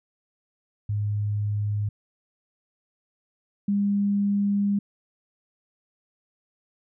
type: tone pair in turn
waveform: sine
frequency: 103.9 / 201.8 Hz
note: G#2 / G#3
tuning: +1 / -49 cents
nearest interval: major seventh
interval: 1150 cents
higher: second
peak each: -23 / -20 dBFS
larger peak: second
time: 0.89-1.89 / 3.68-4.79 s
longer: second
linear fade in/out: 5 ms
effects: none